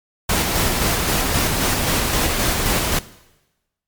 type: noise with tremolo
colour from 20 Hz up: pink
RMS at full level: -18 dBFS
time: 0.29-2.99 s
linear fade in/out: 5 ms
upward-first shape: square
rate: 3.8 Hz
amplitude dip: 25%
effects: noise-tail reverb RT60 1.0 s tail -18 dB re dry + MP3 96 kbps